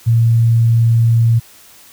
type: tone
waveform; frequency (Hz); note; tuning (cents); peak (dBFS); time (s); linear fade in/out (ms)
sine; 115.4; A#2; -17; -8; 0.06-1.4; 20
effects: white hiss -43 dBFS RMS until 1.92 s